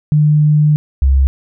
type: tone pair in turn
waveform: sine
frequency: 150.5 / 67.37 Hz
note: D3 / C#2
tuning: +43 / -49 cents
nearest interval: octave + major second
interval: 1392 cents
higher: first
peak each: -7 dBFS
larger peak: neither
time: 0.12-0.76 / 1.02-1.27 s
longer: first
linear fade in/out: 0 ms
effects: none